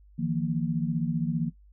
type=chord; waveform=sine; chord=Eb suspended second; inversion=none; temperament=equal with one note detuned; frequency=155.56 / 170.82 / 233.1 Hz; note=Eb3 / F3 / Bb3; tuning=0 / -38 / 0 cents; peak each=-29 / -29 / -30 dBFS; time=0.18-1.5 s; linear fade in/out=20 ms; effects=noise-tail reverb RT60 0.1 s tail -17 dB re dry + added 50 Hz sine -52 dBFS peak until 1.72 s